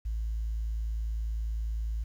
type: tone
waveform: sine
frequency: 55 Hz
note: A1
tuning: in tune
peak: -28 dBFS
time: 0.05-2.04 s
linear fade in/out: 10 ms
effects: tanh soft clip ceiling -26 dBFS + 10-bit